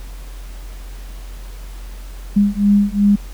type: beating tone pair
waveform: sine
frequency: 202 / 204.7 Hz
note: G#3 / G#3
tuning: -48 / -25 cents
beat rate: 2.7 Hz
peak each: -14 dBFS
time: 2.36-3.16 s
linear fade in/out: 10 ms
effects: added 44 Hz sine -29 dBFS peak until 3.33 s + pink hiss -43 dBFS RMS until 3.33 s